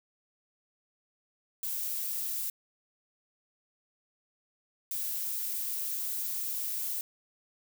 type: noise bursts at uneven times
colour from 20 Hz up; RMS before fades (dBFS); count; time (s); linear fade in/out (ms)
violet; -34; 2; 1.63-2.5 / 4.91-7.01; 2
effects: none